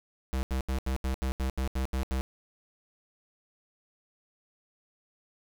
square tone bursts, 65.41 Hz, C2, in tune, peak -28 dBFS, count 11, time 0.33-2.21 s, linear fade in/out 0 ms, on 100 ms, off 78 ms, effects none

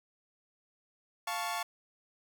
sawtooth chord, F augmented, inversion none, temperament equal with one note detuned, 698.5 / 880 / 1111.9 Hz, F5 / A5 / C#6, 0 / 0 / +5 cents, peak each -34 dBFS, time 1.27-1.63 s, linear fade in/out 5 ms, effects none

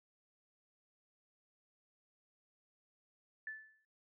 sine tone with exponential decay, 1749 Hz, A6, 11 cents flat, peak -39 dBFS, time 3.47-3.85 s, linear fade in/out 2 ms, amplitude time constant 81 ms, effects noise-tail reverb RT60 0.2 s tail -18 dB re dry

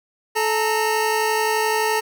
25% pulse tone pair together, 434.3 / 920.2 Hz, A4 / A#5, -23 / -23 cents, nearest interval octave + minor second, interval 1300 cents, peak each -17 / -18 dBFS, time 0.35-2.01 s, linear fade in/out 20 ms, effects none

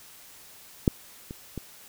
clicks, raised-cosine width 3 ms, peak -6 / -24 / -20 dBFS, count 3, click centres 0.878 / 1.309 / 1.577 s, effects white hiss -50 dBFS RMS until 1.88 s

